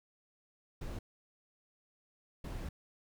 brown noise bursts at uneven times, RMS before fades -41 dBFS, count 2, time 0.81-0.99 / 2.44-2.69 s, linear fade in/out 5 ms, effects none

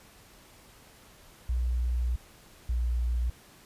sine tone pair in turn, 60.8 / 59.89 Hz, B1 / A#1, -26 / +47 cents, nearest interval unison, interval 27 cents, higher first, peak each -25 dBFS, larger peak neither, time 1.49-2.16 / 2.69-3.3 s, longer first, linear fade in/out 5 ms, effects pink hiss -55 dBFS RMS until 3.65 s + resampled to 32000 Hz

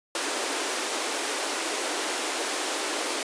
pink high-pass noise, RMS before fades -29 dBFS, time 0.15-3.23 s, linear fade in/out 2 ms, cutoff 290 Hz, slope 48 dB/octave, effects resampled to 22050 Hz

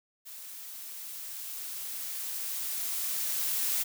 blue noise with level ramp, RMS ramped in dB -45 to -29 dBFS, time 0.25-3.84 s, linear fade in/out 20 ms, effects none

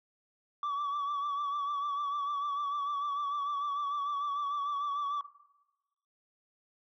sine tone with vibrato, 1149 Hz, D6, 38 cents flat, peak -28 dBFS, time 0.63-5.21 s, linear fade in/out 2 ms, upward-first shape triangle, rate 6.7 Hz, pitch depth 56 cents each way, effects noise-tail reverb RT60 1.0 s tail -18 dB re dry + tanh soft clip ceiling -30 dBFS

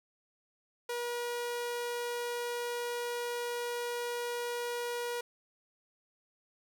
sawtooth tone, 480.3 Hz, B4, 48 cents flat, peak -30 dBFS, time 0.89-5.21 s, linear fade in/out 5 ms, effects none

